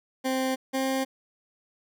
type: tone pair in turn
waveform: 20% pulse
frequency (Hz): 261.6 / 265.3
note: C4 / C4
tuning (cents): 0 / +24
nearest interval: unison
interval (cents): 24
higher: second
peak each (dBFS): -20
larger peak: neither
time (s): 0.24-0.56 / 0.73-1.05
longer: neither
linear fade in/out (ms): 20
effects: none